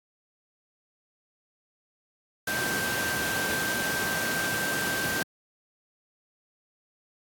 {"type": "tone in noise", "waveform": "sine", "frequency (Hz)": 1568, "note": "G6", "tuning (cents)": 0, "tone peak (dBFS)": -29, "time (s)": [2.47, 5.23], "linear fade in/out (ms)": 5, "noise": "pink", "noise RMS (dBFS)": -30, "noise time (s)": [2.47, 5.23], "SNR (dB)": -2, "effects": ["high-pass 150 Hz 12 dB/octave", "AAC 64 kbps"]}